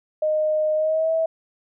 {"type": "tone with pitch glide", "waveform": "sine", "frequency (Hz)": [617, 648.8], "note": ["D#5", "E5"], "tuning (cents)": [-15, -28], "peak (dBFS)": -18, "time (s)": [0.22, 1.26], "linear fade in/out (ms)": 5, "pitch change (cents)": 87, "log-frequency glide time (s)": [0.75, 1.12], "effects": []}